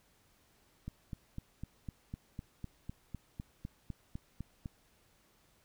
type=click train; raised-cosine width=5 ms; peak=-28 dBFS; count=16; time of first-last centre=0.88-4.658 s; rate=3.97 Hz; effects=pink hiss -69 dBFS RMS until 5.64 s